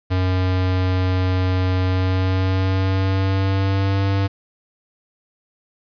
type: tone with pitch glide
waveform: square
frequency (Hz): 92.5 to 97.94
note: F#2 to G2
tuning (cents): 0 to -1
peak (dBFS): -17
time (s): 0.1-4.28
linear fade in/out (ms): 20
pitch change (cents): +99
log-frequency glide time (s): 1.83-4.04
effects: resampled to 11025 Hz + 8-bit